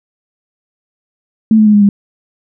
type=tone with pitch steps; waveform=sine; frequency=220 / 215.2 / 210.6 / 206 / 201.5 Hz; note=A3 / A3 / G#3 / G#3 / G3; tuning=0 / -38 / +24 / -14 / +48 cents; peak=-4 dBFS; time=1.51-1.89 s; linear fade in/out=2 ms; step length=76 ms; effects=none